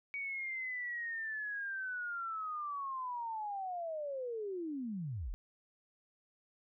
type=linear sweep; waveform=sine; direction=down; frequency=2258 to 30.74 Hz; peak=-37 dBFS; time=0.14-5.34 s; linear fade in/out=0 ms; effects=none